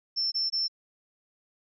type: tone bursts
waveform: sine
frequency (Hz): 5360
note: E8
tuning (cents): +28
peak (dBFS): -25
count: 3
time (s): 0.16-0.682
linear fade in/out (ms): 20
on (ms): 160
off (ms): 21
effects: none